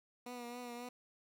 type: tone with vibrato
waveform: 15% pulse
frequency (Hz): 242.6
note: B3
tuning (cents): -31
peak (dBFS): -38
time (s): 0.26-0.89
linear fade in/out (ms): 5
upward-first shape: triangle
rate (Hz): 3.7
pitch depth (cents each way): 40
effects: none